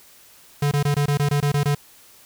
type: tone bursts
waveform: square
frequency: 144.4 Hz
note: D3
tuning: 29 cents flat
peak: -18 dBFS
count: 10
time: 0.62-1.749 s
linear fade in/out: 5 ms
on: 94 ms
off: 21 ms
effects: white hiss -50 dBFS RMS until 2.25 s